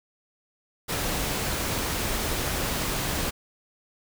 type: noise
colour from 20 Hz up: pink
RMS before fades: -28 dBFS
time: 0.88-3.31 s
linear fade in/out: 20 ms
effects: none